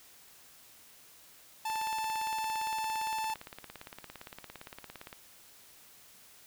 45% pulse tone, 880 Hz, A5, in tune, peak -32 dBFS, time 1.65-3.34 s, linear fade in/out 5 ms
click train, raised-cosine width 0.3 ms, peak -28 dBFS, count 61, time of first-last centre 1.7-5.129 s, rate 17.5 Hz
effects white hiss -57 dBFS RMS until 6.46 s

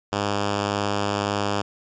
5% pulse tone, 101.8 Hz, G#2, 34 cents flat, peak -11 dBFS, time 0.12-1.62 s, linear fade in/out 10 ms, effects resampled to 16000 Hz

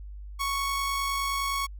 sawtooth tone with amplitude modulation, 1108.7 Hz, C#6, in tune, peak -22 dBFS, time 0.39-1.67 s, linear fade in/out 20 ms, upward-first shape sine, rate 49.8 Hz, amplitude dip 25%, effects added 50 Hz sine -38 dBFS peak until 1.79 s

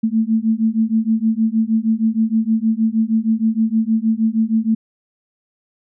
sine beating tone pair, 219.2 / 225.6 Hz, A3 / A3, -6 / +44 cents, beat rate 6.4 Hz, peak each -17 dBFS, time 0.03-4.75 s, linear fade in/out 10 ms, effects none

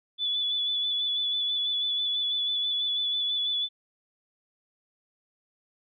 sine tone with vibrato, 3451 Hz, A7, 34 cents flat, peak -25 dBFS, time 0.18-3.69 s, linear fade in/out 50 ms, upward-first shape sine, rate 6.1 Hz, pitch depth 26 cents each way, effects none

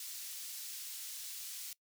pink high-pass noise, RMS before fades -45 dBFS, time 0-1.73 s, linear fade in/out 2 ms, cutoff 4600 Hz, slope 12 dB/octave, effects noise-tail reverb RT60 0.1 s tail -21 dB re dry

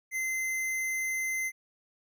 square tone, 2067 Hz, C7, 22 cents flat, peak -30 dBFS, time 0.11-1.52 s, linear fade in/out 50 ms, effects none

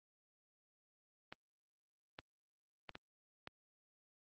clicks, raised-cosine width 0.3 ms, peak -30 dBFS, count 5, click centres 1.325 / 2.189 / 2.893 / 2.954 / 3.474 s, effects high-pass 80 Hz 12 dB/octave + Opus 24 kbps

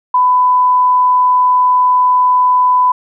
sine tone, 1000 Hz, B5, 21 cents sharp, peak -7 dBFS, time 0.14-2.92 s, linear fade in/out 5 ms, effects none

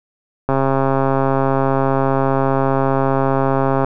click train, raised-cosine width 1 ms, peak -3 dBFS, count 454, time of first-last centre 0.49-3.846 s, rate 135 Hz, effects none

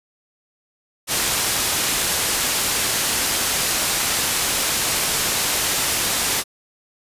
white low-pass noise, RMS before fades -21 dBFS, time 1.07-6.44 s, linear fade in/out 50 ms, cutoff 11000 Hz, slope 12 dB/octave, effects resampled to 32000 Hz

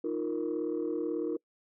sine chord, Eb suspended second, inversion none, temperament equal, 311.1 / 349.2 / 466.2 Hz, Eb4 / F4 / Bb4, 0 / 0 / 0 cents, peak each -33 dBFS, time 0.04-1.37 s, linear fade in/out 5 ms, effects noise-tail reverb RT60 0.1 s tail -26 dB re dry + tanh soft clip ceiling -24 dBFS

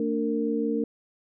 sine tone cluster, 225.2 / 291.2 / 458.6 Hz, A3 / D4 / A#4, +40 / -15 / -28 cents, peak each -28 dBFS, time 0-0.84 s, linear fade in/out 2 ms, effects none

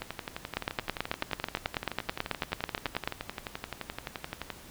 two click trains, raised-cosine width 0.3 ms, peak -12 / -18 dBFS, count 24 / 53, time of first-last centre 0.57-3.075 / 0.02-4.503 s, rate 9.18 / 11.6 Hz, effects pink hiss -50 dBFS RMS until 4.7 s

